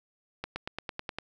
accelerating click train, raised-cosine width 0.3 ms, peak -18 dBFS, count 8, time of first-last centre 0.44-1.186 s, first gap 120 ms, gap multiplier 0.96, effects none

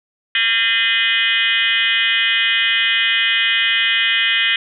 sine tone with frequency modulation, 2489 Hz, D#7, in tune, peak -13 dBFS, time 0.35-4.56 s, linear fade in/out 2 ms, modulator 222 Hz, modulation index 3.8, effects none

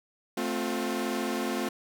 sawtooth chord, F major, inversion first, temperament equal with one note detuned, 220 / 261.6 / 354.7 Hz, A3 / C4 / F4, 0 / 0 / +27 cents, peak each -29 dBFS, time 0.37-1.69 s, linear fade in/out 5 ms, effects none

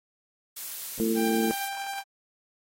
blue noise, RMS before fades -36 dBFS, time 0.56-1.69 s, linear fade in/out 10 ms
harmonic tone, 112 Hz, A2, 31 cents sharp, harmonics 2 / 3 / 4, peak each -26 / -28 / -30 dBFS, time 1-1.51 s, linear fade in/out 0 ms
sawtooth tone with tremolo, 790 Hz, G5, 13 cents sharp, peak -27 dBFS, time 1.15-2.04 s, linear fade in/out 50 ms, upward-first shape sine, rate 11 Hz, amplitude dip 25%
effects AAC 48 kbps

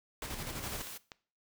pink noise with tremolo, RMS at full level -39 dBFS, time 0.22-0.82 s, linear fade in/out 2 ms, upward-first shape square, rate 12 Hz, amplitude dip 40%
white noise, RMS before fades -45 dBFS, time 0.62-0.98 s, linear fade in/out 10 ms
clicks, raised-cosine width 0.2 ms, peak -27 dBFS, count 2, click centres 0.871 / 1.118 s
effects noise-tail reverb RT60 0.4 s tail -19 dB re dry

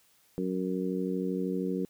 harmonic tone, 92.8 Hz, F#2, 6 cents sharp, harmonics 2 / 3 / 4 / 5, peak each -32 / -34 / -35 / -36 dBFS, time 0.38-1.85 s, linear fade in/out 0 ms, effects white hiss -65 dBFS RMS until 1.89 s

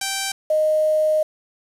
5% pulse / sine tone pair in turn, 780 / 619.1 Hz, G5 / D#5, -9 / -9 cents, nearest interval major third, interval 400 cents, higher first, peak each -11 / -15 dBFS, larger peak first, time 0.01-0.32 / 0.5-1.23 s, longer second, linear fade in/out 5 ms, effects resampled to 32000 Hz + 7-bit

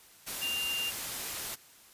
sine tone in noise, 2794 Hz, F7, in tune, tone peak -31 dBFS, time 0.41-0.91 s, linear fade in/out 20 ms, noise white, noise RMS -37 dBFS, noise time 0.26-1.56 s, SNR +3 dB, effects white hiss -57 dBFS RMS until 1.93 s + resampled to 32000 Hz

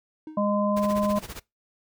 triangle tone with exponential decay, 311.1 Hz, D#4, in tune, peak -31 dBFS, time 0.27-0.54 s, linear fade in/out 2 ms, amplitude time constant 57 ms
harmonic tone, 205.5 Hz, G#3, 18 cents flat, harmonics 1 / 3 / 5, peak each -24 / -25 / -29 dBFS, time 0.37-1.19 s, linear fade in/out 5 ms
pink noise with tremolo, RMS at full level -36 dBFS, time 0.76-1.4 s, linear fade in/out 10 ms, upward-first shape sine, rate 15 Hz, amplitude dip 85%
effects noise-tail reverb RT60 0.2 s tail -23 dB re dry

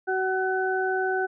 harmonic tone, 376.1 Hz, F#4, 28 cents sharp, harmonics 1 / 2 / 4, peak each -26 / -28 / -28 dBFS, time 0.07-1.27 s, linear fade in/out 20 ms, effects none

